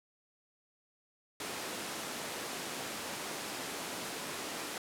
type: high-pass noise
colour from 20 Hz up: pink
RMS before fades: -40 dBFS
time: 1.4-4.78 s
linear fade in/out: 2 ms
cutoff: 260 Hz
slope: 12 dB/octave
effects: low-pass 12000 Hz 12 dB/octave